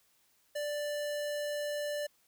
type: tone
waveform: square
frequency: 588 Hz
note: D5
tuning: 2 cents sharp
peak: -34 dBFS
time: 0.55-2.07 s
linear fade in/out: 10 ms
effects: white hiss -70 dBFS RMS until 2.27 s